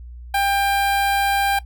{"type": "tone with notch filter", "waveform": "sawtooth", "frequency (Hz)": 795, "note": "G5", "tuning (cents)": 24, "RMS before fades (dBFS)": -19, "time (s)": [0.34, 1.59], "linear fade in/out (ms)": 5, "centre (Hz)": 6200, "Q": 1.3, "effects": ["noise-tail reverb RT60 0.1 s tail -18 dB re dry", "added 60 Hz sine -34 dBFS peak until 1.65 s"]}